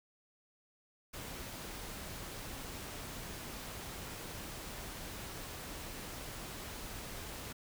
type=noise; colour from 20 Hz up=pink; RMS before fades=-45 dBFS; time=1.13-7.53 s; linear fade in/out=10 ms; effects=none